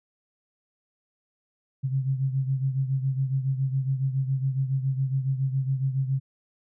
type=beating tone pair; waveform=sine; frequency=132.6 / 139.8 Hz; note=C3 / C#3; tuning=+23 / +15 cents; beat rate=7.2 Hz; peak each=-24 / -30 dBFS; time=1.83-6.2 s; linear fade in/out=20 ms; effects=none